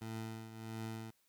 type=tone with tremolo; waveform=20% pulse; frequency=111.7 Hz; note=A2; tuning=27 cents sharp; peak=-35 dBFS; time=0.01-1.11 s; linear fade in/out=10 ms; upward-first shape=triangle; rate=1.5 Hz; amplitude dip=70%; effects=white hiss -75 dBFS RMS until 1.28 s